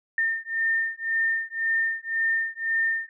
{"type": "beating tone pair", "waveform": "sine", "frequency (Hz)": [1811, 1812.9], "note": ["A6", "A#6"], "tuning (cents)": [49, -49], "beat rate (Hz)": 1.9, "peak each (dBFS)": -26, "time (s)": [0.18, 3.09], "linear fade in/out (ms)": 2, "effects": []}